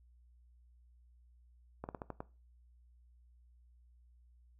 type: slowing click train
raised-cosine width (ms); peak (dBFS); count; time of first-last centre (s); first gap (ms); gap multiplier
1; -27; 6; 1.84-2.205; 49; 1.2
effects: noise-tail reverb RT60 0.3 s tail -18 dB re dry + added 60 Hz sine -61 dBFS peak until 4.59 s